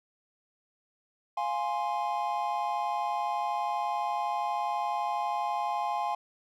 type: chord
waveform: triangle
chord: F minor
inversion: none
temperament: equal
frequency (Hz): 698.5 / 830.6 / 1046.5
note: F5 / Ab5 / C6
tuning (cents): 0 / 0 / 0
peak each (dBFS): -32 / -29 / -32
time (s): 1.37-6.15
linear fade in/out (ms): 5
effects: none